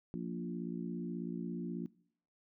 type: harmonic tone with a mistuned harmonic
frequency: 58.27 Hz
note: A#1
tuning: in tune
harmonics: 3 / 4 / 5 / 6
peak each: -40 / -42 / -44 / -46 dBFS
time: 0.14-1.86 s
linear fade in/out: 0 ms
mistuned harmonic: 3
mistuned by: +17 cents
effects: noise-tail reverb RT60 0.6 s tail -21 dB re dry